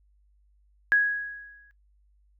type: tone with exponential decay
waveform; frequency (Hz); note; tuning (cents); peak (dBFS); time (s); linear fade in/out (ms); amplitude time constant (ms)
sine; 1661.2; G#6; 0; -15; 0.92-1.71; 0; 170
effects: noise-tail reverb RT60 0.1 s tail -17 dB re dry + added 50 Hz sine -60 dBFS peak until 2.39 s